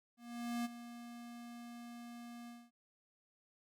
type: tone with ADSR envelope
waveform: square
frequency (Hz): 237.5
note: A#3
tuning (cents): +33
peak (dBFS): -36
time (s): 0.17-2.71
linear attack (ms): 480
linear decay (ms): 23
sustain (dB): -13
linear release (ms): 230
effects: Opus 48 kbps